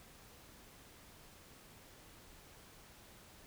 silence, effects pink hiss -59 dBFS RMS until 3.46 s

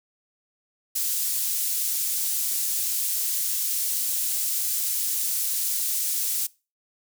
pink high-pass noise, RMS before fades -26 dBFS, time 0.95-6.47 s, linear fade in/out 10 ms, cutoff 8300 Hz, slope 12 dB/octave, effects noise-tail reverb RT60 0.3 s tail -22 dB re dry

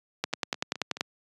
two click trains, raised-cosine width 0.2 ms, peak -21 / -9 dBFS, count 4 / 9, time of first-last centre 0.33-0.97 / 0.24-1.009 s, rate 4.69 / 10.4 Hz, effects high-pass 150 Hz 12 dB/octave + resampled to 24000 Hz

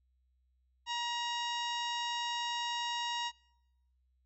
harmonic tone with a mistuned harmonic, 950 Hz, A#5, 33 cents sharp, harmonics 1 / 2 / 3 / 4 / 5 / 6 / 7 / 8, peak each -36 / -43 / -40 / -41 / -53 / -46 / -51 / -56 dBFS, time 0.86-3.32 s, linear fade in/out 50 ms, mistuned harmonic 6, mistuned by -44 cents, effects noise-tail reverb RT60 0.9 s tail -25 dB re dry + added 63 Hz sine -70 dBFS peak until 4.25 s

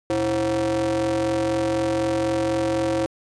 square ring-modulated tone, 102.5 Hz, G#2, 22 cents flat, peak -18 dBFS, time 0.1-3.06 s, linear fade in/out 0 ms, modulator 432 Hz, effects resampled to 22050 Hz

